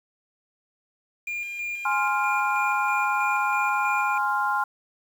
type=tone with tremolo; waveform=triangle; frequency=2407 Hz; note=D7; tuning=42 cents sharp; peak=-26 dBFS; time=1.27-4.18 s; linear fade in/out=5 ms; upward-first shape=square; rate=3.1 Hz; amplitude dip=35%
type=chord; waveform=sine; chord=F minor; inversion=first; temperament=equal; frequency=830.6 / 1046.5 / 1396.9 Hz; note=Ab5 / C6 / F6; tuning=0 / 0 / 0 cents; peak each=-26 dBFS; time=1.85-4.64 s; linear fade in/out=5 ms
effects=8-bit